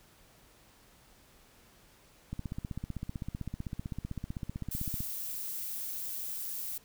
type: click train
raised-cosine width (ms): 5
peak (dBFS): -24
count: 43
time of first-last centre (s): 2.33-5.005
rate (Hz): 15.7
type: noise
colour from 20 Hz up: violet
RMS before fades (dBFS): -38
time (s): 4.71-6.78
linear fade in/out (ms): 5
effects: pink hiss -61 dBFS RMS until 6.84 s